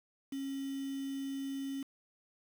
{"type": "tone with quantisation", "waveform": "sine", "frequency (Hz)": 272.9, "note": "C#4", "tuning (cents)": -27, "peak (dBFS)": -36, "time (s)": [0.32, 1.83], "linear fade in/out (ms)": 5, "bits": 8, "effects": []}